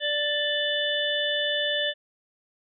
harmonic tone with a mistuned harmonic, 587.3 Hz, D5, in tune, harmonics 1 / 3 / 5 / 6, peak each -29 / -29 / -29 / -29 dBFS, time 0-1.94 s, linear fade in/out 50 ms, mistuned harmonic 5, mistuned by +26 cents, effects none

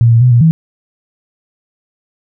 sine tone with pitch steps, 116.9 / 115.6 / 125.2 / 119.2 / 161.8 Hz, A#2 / A#2 / B2 / A#2 / E3, +5 / -14 / +24 / +39 / -32 cents, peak -4 dBFS, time 0.01-0.51 s, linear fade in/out 0 ms, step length 100 ms, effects none

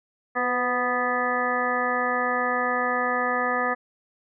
harmonic tone with a mistuned harmonic, 246.9 Hz, B3, in tune, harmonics 1 / 2 / 3 / 4 / 5 / 7 / 8, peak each -33 / -29 / -29 / -33 / -27 / -28 / -33 dBFS, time 0.35-3.75 s, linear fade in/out 20 ms, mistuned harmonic 2, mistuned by +24 cents, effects none

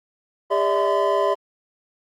triangle tone cluster, 401.6 / 582 / 648 / 1021 Hz, G4 / D5 / E5 / C6, +42 / -16 / -30 / -43 cents, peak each -21 dBFS, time 0.5-1.35 s, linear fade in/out 20 ms, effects Opus 24 kbps

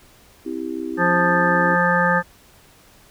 sine chord, C major, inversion none, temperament just, 261.6 / 327 / 392.4 Hz, C4 / E4 / G4, 0 / -14 / +2 cents, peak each -30 / -27 / -31 dBFS, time 0.45-1.76 s, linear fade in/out 20 ms
harmonic tone, 175.7 Hz, F3, 11 cents sharp, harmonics 1 / 3 / 5 / 7 / 9 / 10, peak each -22 / -22 / -22 / -22 / -22 / -22 dBFS, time 0.97-2.23 s, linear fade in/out 50 ms
effects pink hiss -51 dBFS RMS until 3.1 s

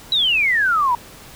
sine exponential sweep, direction down, 3969 to 932.3 Hz, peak -14 dBFS, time 0.12-0.95 s, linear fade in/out 2 ms, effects pink hiss -41 dBFS RMS until 1.35 s

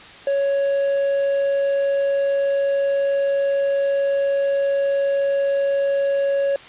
triangle tone, 556 Hz, C#5, 5 cents sharp, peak -15 dBFS, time 0.27-6.56 s, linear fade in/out 2 ms, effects white hiss -41 dBFS RMS until 6.68 s + resampled to 8000 Hz

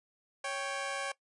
15% pulse tone pair together, 554.4 / 785.3 Hz, C#5 / G5, 0 / +3 cents, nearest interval tritone, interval 603 cents, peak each -30 / -32 dBFS, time 0.44-1.12 s, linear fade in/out 5 ms, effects noise-tail reverb RT60 0.1 s tail -19 dB re dry + resampled to 24000 Hz

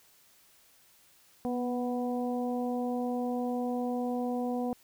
harmonic tone with a mistuned harmonic, 246.9 Hz, B3, in tune, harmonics 1 / 2 / 3 / 4, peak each -31 / -35 / -37 / -47 dBFS, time 1.45-4.73 s, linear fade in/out 0 ms, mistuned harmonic 1, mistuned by -18 cents, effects white hiss -62 dBFS RMS until 4.83 s

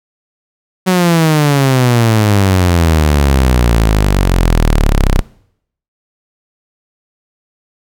sawtooth exponential sweep, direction down, 187.7 to 31 Hz, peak -4 dBFS, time 0.86-5.22 s, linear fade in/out 20 ms, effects noise-tail reverb RT60 0.7 s tail -22 dB re dry

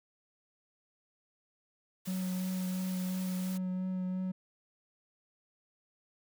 white noise, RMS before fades -47 dBFS, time 2.05-3.58 s, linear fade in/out 10 ms
triangle tone with vibrato, 185 Hz, F#3, in tune, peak -30 dBFS, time 2.07-4.32 s, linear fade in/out 10 ms, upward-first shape triangle, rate 2.9 Hz, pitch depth 16 cents each way
effects none

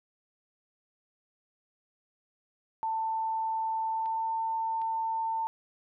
sine tone with pitch glide, 890 to 897.7 Hz, A5 to A5, +20 to +34 cents, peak -28 dBFS, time 2.83-5.47 s, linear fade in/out 0 ms, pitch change +14 cents, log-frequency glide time 3.9-4.29 s
clicks, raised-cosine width 0.3 ms, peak -36 dBFS, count 2, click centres 4.059 / 4.817 s
effects none

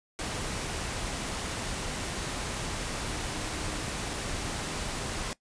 sine tone in noise, 304.2 Hz, D#4, 39 cents flat, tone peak -43 dBFS, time 3.11-3.81 s, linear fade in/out 0 ms, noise pink, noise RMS -34 dBFS, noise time 0.19-5.33 s, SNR -12 dB, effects noise-tail reverb RT60 0.1 s tail -19 dB re dry + resampled to 22050 Hz

